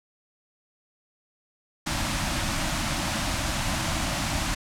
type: band-stop noise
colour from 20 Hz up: pink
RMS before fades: -27 dBFS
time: 1.86-4.55 s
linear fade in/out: 10 ms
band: 340 to 550 Hz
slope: 96 dB/octave
effects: low-pass 9000 Hz 12 dB/octave